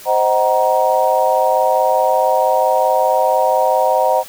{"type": "chord", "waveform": "sine", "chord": "C half-diminished seventh", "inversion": "none", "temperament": "just", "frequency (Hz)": [523.3, 627.9, 753.5, 941.9], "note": ["C5", "Eb5", "Gb5", "Bb5"], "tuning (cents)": [0, 16, 31, 18], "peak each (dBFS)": -17, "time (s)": [0.05, 4.24], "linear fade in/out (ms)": 50, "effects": ["white hiss -37 dBFS RMS until 4.28 s"]}